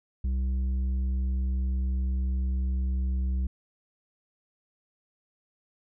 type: tone with tanh clipping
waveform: triangle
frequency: 64.3 Hz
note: C2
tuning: 30 cents flat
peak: -26 dBFS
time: 0.24-3.47 s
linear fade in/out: 5 ms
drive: 11 dB
effects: none